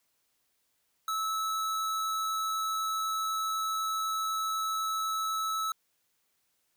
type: tone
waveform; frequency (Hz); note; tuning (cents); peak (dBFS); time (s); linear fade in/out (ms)
square; 1304; E6; -19; -30; 1.08-5.72; 2
effects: white hiss -75 dBFS RMS until 6.76 s